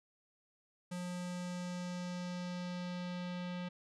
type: tone with low-pass filter sweep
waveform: square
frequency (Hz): 178.5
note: F3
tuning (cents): +38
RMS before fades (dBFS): -41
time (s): 0.91-3.69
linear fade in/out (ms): 10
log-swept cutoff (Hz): 9100 to 3400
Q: 1.6
effects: none